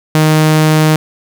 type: tone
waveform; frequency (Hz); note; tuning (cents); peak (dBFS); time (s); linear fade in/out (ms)
sawtooth; 155.56; D#3; 0; -3; 0.15-0.96; 0
effects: none